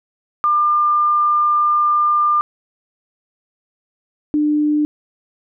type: tone pair in turn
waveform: sine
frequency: 1199 / 299.1 Hz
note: D6 / D4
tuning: +36 / +32 cents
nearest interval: 2 octaves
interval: 2404 cents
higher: first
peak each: -12 / -13 dBFS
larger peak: first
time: 0.44-2.41 / 4.34-4.85 s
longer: first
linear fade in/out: 0 ms
effects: none